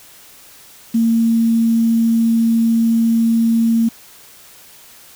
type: tone with quantisation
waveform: sine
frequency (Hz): 228.5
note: A#3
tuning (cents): -34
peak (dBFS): -11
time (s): 0.94-3.89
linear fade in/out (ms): 10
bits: 6
effects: white hiss -43 dBFS RMS until 5.15 s